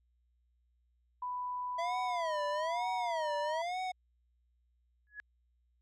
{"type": "tone with pitch glide", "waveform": "sine", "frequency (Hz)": [992, 950.5], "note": ["B5", "A#5"], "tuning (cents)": [7, 33], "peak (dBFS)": -35, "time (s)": [1.22, 3.62], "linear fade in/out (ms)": 5, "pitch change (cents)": -74, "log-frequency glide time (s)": [2.65, 2.85]}
{"type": "tone with vibrato", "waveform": "square", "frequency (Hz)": 661, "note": "E5", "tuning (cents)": 5, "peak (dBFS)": -35, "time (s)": [1.78, 3.92], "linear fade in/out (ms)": 10, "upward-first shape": "sine", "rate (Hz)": 1.1, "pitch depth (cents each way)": 210}
{"type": "tone with exponential growth", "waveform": "sine", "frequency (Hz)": 1686, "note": "G#6", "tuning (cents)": 26, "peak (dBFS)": -38, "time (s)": [5.07, 5.2], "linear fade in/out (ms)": 0, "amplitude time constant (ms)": 28}
{"effects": ["added 60 Hz sine -70 dBFS peak until 5.81 s", "low-pass 5000 Hz 12 dB/octave"]}